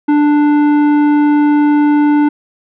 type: tone with tanh clipping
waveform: sine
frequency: 294.8 Hz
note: D4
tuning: 7 cents sharp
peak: -9 dBFS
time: 0.08-2.29 s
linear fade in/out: 10 ms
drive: 12 dB
effects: none